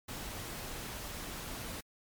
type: noise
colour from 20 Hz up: pink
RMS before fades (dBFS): -42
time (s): 0.08-1.81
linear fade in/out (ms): 10
effects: MP3 96 kbps